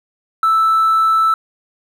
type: tone with hard clipping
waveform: triangle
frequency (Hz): 1318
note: E6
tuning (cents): -1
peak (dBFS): -10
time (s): 0.43-1.34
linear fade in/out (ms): 2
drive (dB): 2
effects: none